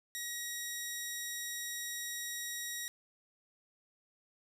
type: tone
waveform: 10% pulse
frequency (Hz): 1900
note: A#6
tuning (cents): +33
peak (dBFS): -29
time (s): 0.15-2.88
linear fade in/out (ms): 0
effects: none

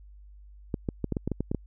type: clicks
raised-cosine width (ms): 3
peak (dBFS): -15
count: 10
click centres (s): 0.742 / 0.888 / 1.043 / 1.123 / 1.168 / 1.276 / 1.317 / 1.406 / 1.515 / 1.547
effects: added 50 Hz sine -47 dBFS peak until 1.66 s

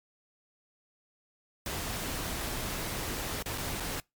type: noise with dropouts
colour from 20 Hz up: pink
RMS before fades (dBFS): -35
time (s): 1.66-4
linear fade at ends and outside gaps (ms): 1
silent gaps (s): 3.425-3.459 / 3.577-3.581 / 3.8-3.804
effects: noise-tail reverb RT60 0.2 s tail -25 dB re dry + MP3 96 kbps

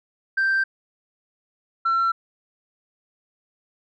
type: tone pair in turn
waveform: sine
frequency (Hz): 1568 / 1351.1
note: G6 / E6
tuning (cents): 0 / +42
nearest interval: minor third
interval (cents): 258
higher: first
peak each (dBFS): -16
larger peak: neither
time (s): 0.37-0.64 / 1.85-2.12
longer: neither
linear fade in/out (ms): 10
effects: tanh soft clip ceiling -16 dBFS

